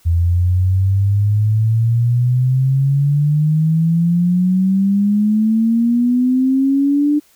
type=exponential sweep; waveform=sine; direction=up; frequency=83.2 to 298.2 Hz; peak=-11 dBFS; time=0.05-7.2 s; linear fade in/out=20 ms; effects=white hiss -53 dBFS RMS until 7.35 s